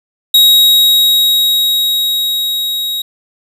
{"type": "tone with level ramp", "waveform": "45% pulse", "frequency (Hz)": 3800, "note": "A#7", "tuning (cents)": 33, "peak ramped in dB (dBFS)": [-4, -16], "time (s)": [0.34, 3.02], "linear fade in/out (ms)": 5, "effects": []}